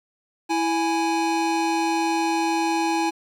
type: tone pair together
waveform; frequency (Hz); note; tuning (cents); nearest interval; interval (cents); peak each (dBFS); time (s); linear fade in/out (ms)
square; 330 / 831.5; E4 / G#5; +2 / +2; octave + major third; 1600; -24; 0.49-3.11; 20
effects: low-pass 8000 Hz 12 dB/octave + 8-bit